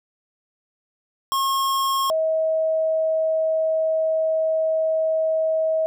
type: tone pair in turn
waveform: square / sine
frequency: 1082 / 638.4 Hz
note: C#6 / D#5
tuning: -42 / +44 cents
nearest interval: major sixth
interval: 914 cents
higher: first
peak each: -20 / -18 dBFS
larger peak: second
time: 1.32-2.1 / 2.1-5.86 s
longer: second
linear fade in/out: 0 ms
effects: none